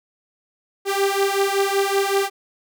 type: beating tone pair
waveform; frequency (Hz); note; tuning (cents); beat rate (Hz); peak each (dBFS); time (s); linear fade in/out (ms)
sawtooth; 392 / 397.3; G4 / G4; 0 / +23; 5.3; -17; 0.85-2.3; 50
effects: none